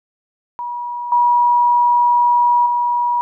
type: tone with level steps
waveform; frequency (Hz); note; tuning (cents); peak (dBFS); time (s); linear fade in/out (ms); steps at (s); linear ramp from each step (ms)
sine; 964; B5; -42; -22 / -10 / -14; 0.59-3.21; 0; 1.12 / 2.66; 2
effects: none